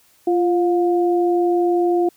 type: tone pair together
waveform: sine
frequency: 347 / 711.5 Hz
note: F4 / F5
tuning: -11 / +32 cents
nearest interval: octave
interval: 1243 cents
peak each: -15 / -22 dBFS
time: 0.27-2.09 s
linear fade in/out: 5 ms
effects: white hiss -56 dBFS RMS until 2.16 s